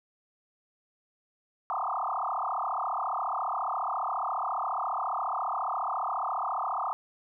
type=tone with frequency modulation; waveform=sine; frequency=987.8 Hz; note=B5; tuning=in tune; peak=-28 dBFS; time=1.7-6.93 s; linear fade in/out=0 ms; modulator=34.5 Hz; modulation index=8; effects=none